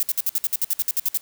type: noise bursts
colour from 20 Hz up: violet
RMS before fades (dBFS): -21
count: 14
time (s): 0-1.173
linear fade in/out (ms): 0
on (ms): 29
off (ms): 59
effects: white hiss -51 dBFS RMS until 1.21 s